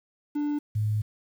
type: tone pair in turn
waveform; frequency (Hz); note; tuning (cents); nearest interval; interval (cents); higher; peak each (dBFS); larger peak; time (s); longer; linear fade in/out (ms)
triangle / sine; 293.7 / 106.7; D4 / G#2; 0 / +47; octave + tritone; 1753; first; -23; neither; 0.35-0.59 / 0.75-1.02; second; 10
effects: 9-bit